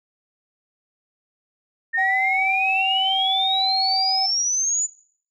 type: exponential sweep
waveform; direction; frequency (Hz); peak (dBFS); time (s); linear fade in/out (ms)
sine; up; 1808 to 7060; -19; 1.93-4.87; 20
type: tone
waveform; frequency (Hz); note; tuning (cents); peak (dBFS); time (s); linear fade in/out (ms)
triangle; 766; G5; -40; -20; 1.97-4.27; 20
effects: noise-tail reverb RT60 0.5 s tail -18 dB re dry